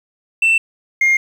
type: tone pair in turn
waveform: sine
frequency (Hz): 2677 / 2125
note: E7 / C7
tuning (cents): +26 / +26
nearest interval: major third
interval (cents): 400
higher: first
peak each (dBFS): -8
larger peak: neither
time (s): 0.42-0.58 / 1.01-1.17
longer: neither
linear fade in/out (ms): 5
effects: tanh soft clip ceiling -9 dBFS + 7-bit